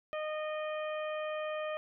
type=harmonic tone with a mistuned harmonic; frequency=615 Hz; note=D#5; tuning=20 cents flat; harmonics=1 / 2 / 3 / 4 / 5; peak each=-35 / -42 / -46 / -47 / -51 dBFS; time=0.13-1.77 s; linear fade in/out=0 ms; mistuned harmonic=5; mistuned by=+18 cents; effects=none